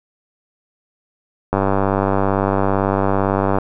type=click train; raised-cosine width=1 ms; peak=-3 dBFS; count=202; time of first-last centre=1.53-3.585 s; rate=97.8 Hz; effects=none